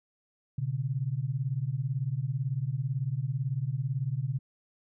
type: beating tone pair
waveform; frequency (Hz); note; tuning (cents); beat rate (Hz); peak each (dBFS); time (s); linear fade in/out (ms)
sine; 123.47 / 141.47; B2 / C#3; 0 / +36; 18; -31; 0.58-4.39; 5
effects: none